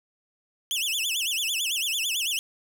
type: tone with vibrato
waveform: sawtooth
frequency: 3006 Hz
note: F#7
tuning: 27 cents sharp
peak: -22 dBFS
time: 0.71-2.39 s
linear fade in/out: 0 ms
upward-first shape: sine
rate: 9 Hz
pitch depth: 270 cents each way
effects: none